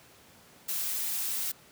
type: noise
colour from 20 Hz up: blue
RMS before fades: -32 dBFS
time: 0.68-1.52 s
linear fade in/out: 10 ms
effects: pink hiss -56 dBFS RMS until 1.71 s + high-pass 100 Hz 12 dB/octave